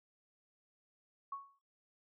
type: tone with exponential decay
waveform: sine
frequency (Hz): 1108.7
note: C#6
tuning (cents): 0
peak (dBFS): -37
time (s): 1.32-1.59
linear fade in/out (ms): 5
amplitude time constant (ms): 58
effects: noise-tail reverb RT60 0.3 s tail -18 dB re dry